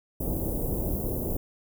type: band-stop noise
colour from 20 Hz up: pink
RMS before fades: -29 dBFS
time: 0.2-1.37 s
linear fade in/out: 5 ms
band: 580 to 13000 Hz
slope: 24 dB/octave
effects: none